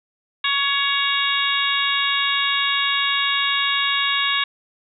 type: harmonic tone with a mistuned harmonic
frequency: 560 Hz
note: C#5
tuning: 18 cents sharp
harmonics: 2 / 3 / 4 / 5 / 6 / 7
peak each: -25 / -25 / -25 / -25 / -25 / -25 dBFS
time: 0.44-4.44 s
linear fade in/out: 5 ms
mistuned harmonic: 7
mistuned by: -85 cents
effects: none